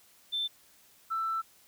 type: tone pair in turn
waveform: sine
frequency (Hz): 3548 / 1329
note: A7 / E6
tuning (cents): +14 / +14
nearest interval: octave + perfect fourth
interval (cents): 1700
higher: first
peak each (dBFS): -28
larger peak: neither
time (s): 0.32-0.48 / 1.1-1.42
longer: second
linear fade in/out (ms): 20
effects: tanh soft clip ceiling -24 dBFS + white hiss -61 dBFS RMS until 1.67 s